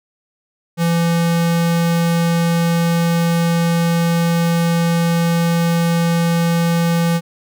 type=tone; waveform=square; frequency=168.7 Hz; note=E3; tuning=40 cents sharp; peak=-14 dBFS; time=0.77-7.21 s; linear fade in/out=50 ms; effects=none